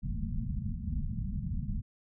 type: low-pass noise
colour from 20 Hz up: pink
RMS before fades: -34 dBFS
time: 0.02-1.82 s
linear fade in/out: 20 ms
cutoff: 230 Hz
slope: 96 dB/octave
effects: none